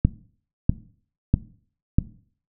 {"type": "click train", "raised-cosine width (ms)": 5, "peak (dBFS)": -3, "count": 4, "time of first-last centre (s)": [0.05, 1.985], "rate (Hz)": 1.55, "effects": ["noise-tail reverb RT60 0.5 s tail -18 dB re dry"]}